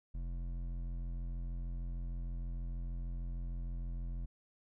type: tone with hard clipping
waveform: sine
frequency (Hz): 43.22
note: F1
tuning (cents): -17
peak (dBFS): -39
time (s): 0.14-4.26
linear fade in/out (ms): 10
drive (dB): 10
effects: none